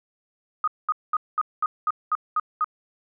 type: tone bursts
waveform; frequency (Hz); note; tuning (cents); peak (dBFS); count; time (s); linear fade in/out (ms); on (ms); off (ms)
sine; 1244.5; D#6; 0; -19; 9; 0.64-2.644; 2; 36; 210
effects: none